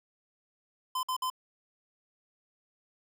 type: tone bursts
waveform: square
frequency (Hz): 1025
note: C6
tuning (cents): -36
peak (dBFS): -30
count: 3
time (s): 0.95-1.301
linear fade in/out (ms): 5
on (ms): 81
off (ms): 54
effects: none